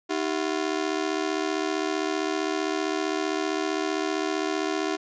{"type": "ring-modulated tone", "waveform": "sawtooth", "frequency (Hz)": 350, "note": "F4", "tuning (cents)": 4, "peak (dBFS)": -18, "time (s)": [0.09, 4.97], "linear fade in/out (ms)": 20, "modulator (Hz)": 37.7, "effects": ["resampled to 16000 Hz"]}